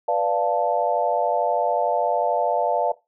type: chord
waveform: sine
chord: B half-diminished seventh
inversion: none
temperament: equal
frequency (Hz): 493.9 / 587.3 / 698.5 / 880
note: B4 / D5 / F5 / A5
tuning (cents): 0 / 0 / 0 / 0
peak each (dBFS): -26 / -23 / -23 / -25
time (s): 0.08-2.92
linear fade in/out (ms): 5
effects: noise-tail reverb RT60 0.2 s tail -17 dB re dry